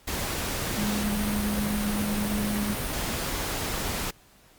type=tone in noise; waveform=sine; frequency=207.7 Hz; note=G#3; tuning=in tune; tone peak=-26 dBFS; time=0.77-2.75 s; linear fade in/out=10 ms; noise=pink; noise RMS=-30 dBFS; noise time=0.07-4.11 s; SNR=+1 dB; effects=pink hiss -57 dBFS RMS until 4.58 s + Opus 48 kbps